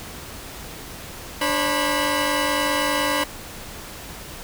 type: tone cluster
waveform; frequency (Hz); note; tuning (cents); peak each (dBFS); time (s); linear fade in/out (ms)
15% pulse; 294.4 / 539 / 983; D4 / C#5 / B5; +4 / -49 / -8; -18; 1.41-3.24; 5
effects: pink hiss -37 dBFS RMS until 4.43 s